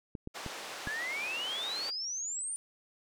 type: clicks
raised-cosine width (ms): 3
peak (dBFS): -26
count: 4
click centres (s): 0.152 / 0.274 / 0.463 / 0.873
type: band-pass noise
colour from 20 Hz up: pink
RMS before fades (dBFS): -43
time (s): 0.34-1.91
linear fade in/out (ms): 20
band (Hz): 530 to 6900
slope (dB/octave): 12
type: exponential sweep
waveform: sine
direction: up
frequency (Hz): 1661.2 to 9280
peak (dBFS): -34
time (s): 0.87-2.56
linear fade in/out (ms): 0
effects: none